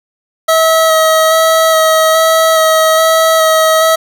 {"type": "tone with vibrato", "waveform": "25% pulse", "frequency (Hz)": 642, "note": "E5", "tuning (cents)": -46, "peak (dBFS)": -3, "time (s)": [0.48, 3.96], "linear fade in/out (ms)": 10, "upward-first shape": "square", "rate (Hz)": 1.2, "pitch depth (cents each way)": 11, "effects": ["7-bit"]}